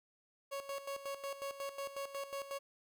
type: tone with tremolo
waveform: 30% pulse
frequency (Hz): 554.4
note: C#5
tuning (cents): 0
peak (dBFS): -36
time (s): 0.51-2.59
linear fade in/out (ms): 20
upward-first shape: square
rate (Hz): 5.5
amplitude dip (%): 70
effects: none